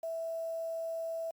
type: tone with quantisation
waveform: sine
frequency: 657 Hz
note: E5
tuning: 6 cents flat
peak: -34 dBFS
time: 0.03-1.31 s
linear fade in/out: 5 ms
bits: 9
effects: Opus 48 kbps